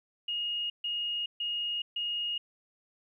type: tone bursts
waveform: sine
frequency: 2863 Hz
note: F7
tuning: 42 cents sharp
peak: -30 dBFS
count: 4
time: 0.28-2.38 s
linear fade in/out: 5 ms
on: 420 ms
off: 140 ms
effects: 12-bit